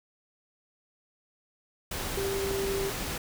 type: tone in noise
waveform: sine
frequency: 392 Hz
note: G4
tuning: in tune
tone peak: -29 dBFS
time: 2.17-2.9 s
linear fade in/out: 5 ms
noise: pink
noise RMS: -34 dBFS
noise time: 1.91-3.18 s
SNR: +2 dB
effects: none